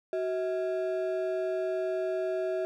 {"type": "ring-modulated tone", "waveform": "triangle", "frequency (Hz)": 508, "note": "B4", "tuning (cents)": 49, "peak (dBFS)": -23, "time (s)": [0.13, 2.65], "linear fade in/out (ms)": 0, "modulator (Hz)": 135, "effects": []}